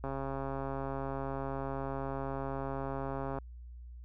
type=click train; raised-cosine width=1 ms; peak=-24 dBFS; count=456; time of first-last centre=0.04-3.386 s; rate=136 Hz; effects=added 60 Hz sine -45 dBFS peak until 4.04 s